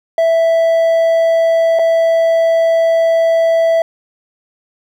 triangle tone with dropouts, 659.3 Hz, E5, in tune, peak -7 dBFS, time 0.18-3.82 s, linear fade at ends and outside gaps 2 ms, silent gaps 1.789-1.793 s, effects 8-bit

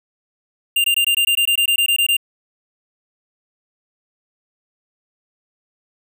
square tone bursts, 2794 Hz, F7, in tune, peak -14 dBFS, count 14, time 0.76-2.168 s, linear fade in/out 5 ms, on 82 ms, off 20 ms, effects none

